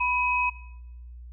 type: tone pair together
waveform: sine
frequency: 987.8 / 2538 Hz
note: B5 / D#7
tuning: 0 / +34 cents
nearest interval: octave + major third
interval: 1634 cents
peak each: -25 dBFS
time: 0-0.5 s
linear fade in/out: 10 ms
effects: noise-tail reverb RT60 0.9 s tail -20 dB re dry + added 60 Hz sine -40 dBFS peak until 1.32 s

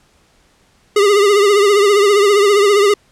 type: tone with vibrato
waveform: square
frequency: 406.7 Hz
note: G#4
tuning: 36 cents flat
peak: -9 dBFS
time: 0.96-2.94 s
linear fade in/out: 5 ms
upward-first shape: triangle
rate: 15 Hz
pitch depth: 80 cents each way
effects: pink hiss -54 dBFS RMS until 3.11 s + low-pass 9000 Hz 12 dB/octave

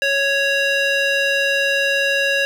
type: tone with band-pass filter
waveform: square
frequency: 554.4 Hz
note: C#5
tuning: in tune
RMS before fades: -18 dBFS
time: 0.02-2.45 s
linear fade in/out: 0 ms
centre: 2400 Hz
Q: 1.4
effects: 7-bit

